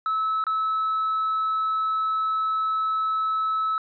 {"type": "tone with dropouts", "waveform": "triangle", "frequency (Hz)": 1300, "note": "E6", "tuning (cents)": -24, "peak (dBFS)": -19, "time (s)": [0.06, 3.78], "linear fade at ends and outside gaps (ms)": 1, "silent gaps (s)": [0.44, 0.467], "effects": ["tanh soft clip ceiling -17 dBFS", "resampled to 11025 Hz"]}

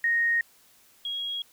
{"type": "tone pair in turn", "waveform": "sine", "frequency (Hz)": [1863, 3298], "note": ["A#6", "G#7"], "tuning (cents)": [-2, -13], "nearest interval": "minor seventh", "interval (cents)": 989, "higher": "second", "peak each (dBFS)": [-21, -29], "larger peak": "first", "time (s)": [[0.04, 0.41], [1.05, 1.42]], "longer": "neither", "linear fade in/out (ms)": 2, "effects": ["white hiss -59 dBFS RMS until 1.52 s"]}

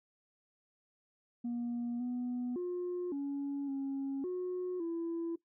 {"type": "tone with pitch steps", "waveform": "sine", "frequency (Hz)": [238.8, 246.3, 356.7, 281.1, 273.4, 363.2, 334.7], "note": ["A#3", "B3", "F4", "C#4", "C#4", "F#4", "E4"], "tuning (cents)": [42, -5, 37, 24, -24, -32, 26], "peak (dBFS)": -32, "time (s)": [1.44, 5.36], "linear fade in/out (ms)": 10, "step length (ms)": 560, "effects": ["noise-tail reverb RT60 0.1 s tail -18 dB re dry", "tanh soft clip ceiling -32 dBFS"]}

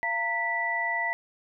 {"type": "tone cluster", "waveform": "sine", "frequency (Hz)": [687, 917, 1968], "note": ["F5", "A#5", "B6"], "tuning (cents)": [-29, -29, -7], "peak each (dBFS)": [-34, -32, -27], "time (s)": [0.03, 1.13], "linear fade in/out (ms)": 0, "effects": []}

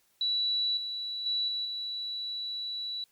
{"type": "tone with level steps", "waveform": "sine", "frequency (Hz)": 3937, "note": "B7", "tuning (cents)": -6, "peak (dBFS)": [-26, -33, -27, -30, -33], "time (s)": [0.21, 3.04], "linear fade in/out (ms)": 2, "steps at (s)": [0.77, 1.26, 1.48, 1.65], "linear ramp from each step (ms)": 2, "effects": ["white hiss -69 dBFS RMS until 3.11 s", "Opus 48 kbps"]}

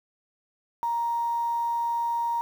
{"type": "tone with quantisation", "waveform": "sine", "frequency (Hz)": 937, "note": "A#5", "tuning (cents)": 9, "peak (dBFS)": -24, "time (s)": [0.83, 2.41], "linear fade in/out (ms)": 0, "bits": 8, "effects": []}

